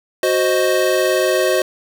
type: chord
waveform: square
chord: C diminished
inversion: second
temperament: equal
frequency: 370 / 523.3 / 622.3 Hz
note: Gb4 / C5 / Eb5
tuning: 0 / 0 / 0 cents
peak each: -19 dBFS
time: 0.23-1.62 s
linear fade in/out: 2 ms
effects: none